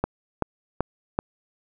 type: click train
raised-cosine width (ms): 1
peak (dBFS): -8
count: 4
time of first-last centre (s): 0.04-1.189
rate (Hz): 2.61
effects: none